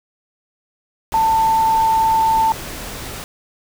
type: tone in noise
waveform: sine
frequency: 891 Hz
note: A5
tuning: 22 cents sharp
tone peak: -12 dBFS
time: 1.14-2.52 s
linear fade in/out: 0 ms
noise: pink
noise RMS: -30 dBFS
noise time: 1.12-3.24 s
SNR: +15 dB
effects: none